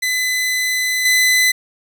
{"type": "tone with level steps", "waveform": "sawtooth", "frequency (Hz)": 2012, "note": "B6", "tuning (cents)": 32, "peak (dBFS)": [-13, -8], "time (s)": [0.02, 1.52], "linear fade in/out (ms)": 10, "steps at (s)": 1.05, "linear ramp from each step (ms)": 5, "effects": []}